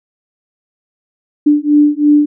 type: beating tone pair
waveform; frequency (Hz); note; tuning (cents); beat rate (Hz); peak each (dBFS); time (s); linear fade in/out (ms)
sine; 293.7 / 296.7; D4 / D4; 0 / +18; 3; -10; 1.46-2.26; 10
effects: none